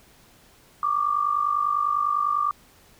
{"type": "tone pair together", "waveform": "sine", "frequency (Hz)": [1148, 1198], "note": ["D6", "D6"], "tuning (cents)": [-40, 34], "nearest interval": "minor second", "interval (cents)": 74, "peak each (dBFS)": [-24, -23], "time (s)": [0.83, 2.51], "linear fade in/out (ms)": 2, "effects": ["pink hiss -55 dBFS RMS until 2.99 s"]}